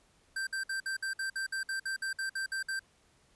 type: tone bursts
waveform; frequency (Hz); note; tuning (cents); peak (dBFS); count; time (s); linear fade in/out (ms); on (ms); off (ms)
square; 1568; G6; 0; -33; 15; 0.36-2.794; 5; 110; 56
effects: pink hiss -67 dBFS RMS until 3.35 s + resampled to 24000 Hz